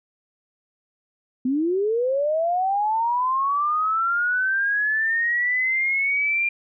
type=linear sweep; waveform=sine; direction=up; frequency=245.8 to 2400 Hz; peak=-19 dBFS; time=1.45-6.49 s; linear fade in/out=5 ms; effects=none